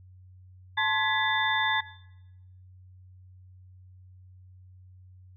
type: tone cluster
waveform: sine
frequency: 875 / 1057 / 1687 / 1982 / 3560 Hz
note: A5 / C6 / G#6 / B6 / A7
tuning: -10 / +17 / +27 / +6 / +20 cents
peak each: -29 / -34 / -27 / -30 / -31 dBFS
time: 0.77-1.81 s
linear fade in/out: 10 ms
effects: noise-tail reverb RT60 0.9 s tail -18 dB re dry + added 92 Hz sine -49 dBFS peak until 5.36 s